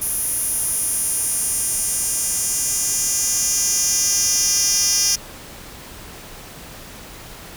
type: tone with high-pass filter sweep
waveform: 10% pulse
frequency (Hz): 402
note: G4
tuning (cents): +44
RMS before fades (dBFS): -20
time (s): 0.01-5.16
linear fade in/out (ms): 10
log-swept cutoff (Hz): 11000 to 5400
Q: 2.8
effects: pink hiss -38 dBFS RMS until 7.56 s